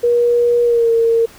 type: tone with pitch glide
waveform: sine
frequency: 478.1 to 458.9 Hz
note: A#4 to A#4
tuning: +44 to -27 cents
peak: -10 dBFS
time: 0.03-1.26 s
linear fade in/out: 10 ms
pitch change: -71 cents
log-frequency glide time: 0.64-0.9 s
effects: pink hiss -42 dBFS RMS until 1.38 s